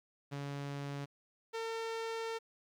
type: tone pair in turn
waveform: sawtooth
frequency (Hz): 141.5 / 452.9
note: C#3 / A#4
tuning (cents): +36 / -50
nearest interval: octave + minor sixth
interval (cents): 2014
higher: second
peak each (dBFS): -35 / -33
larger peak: second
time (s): 0.31-1.06 / 1.53-2.39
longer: second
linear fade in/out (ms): 20
effects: low-pass 6000 Hz 12 dB/octave + 11-bit